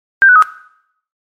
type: tone with pitch steps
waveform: sine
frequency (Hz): 1576 / 1484 / 1267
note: G6 / F#6 / D#6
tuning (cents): +9 / +5 / +31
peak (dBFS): -3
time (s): 0.22-0.424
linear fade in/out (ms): 0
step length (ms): 68
effects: noise-tail reverb RT60 0.7 s tail -17 dB re dry + MP3 64 kbps